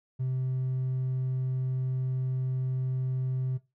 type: tone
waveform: triangle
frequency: 129.5 Hz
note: C3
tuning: 17 cents flat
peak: -24 dBFS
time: 0.19-3.58 s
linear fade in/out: 20 ms
effects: noise-tail reverb RT60 0.2 s tail -17 dB re dry + tanh soft clip ceiling -23 dBFS